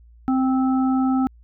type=harmonic tone; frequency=261.6 Hz; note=C4; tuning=in tune; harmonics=1 / 3 / 5; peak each=-17 / -27 / -31 dBFS; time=0.28-1.27 s; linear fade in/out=0 ms; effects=added 58 Hz sine -46 dBFS peak until 1.43 s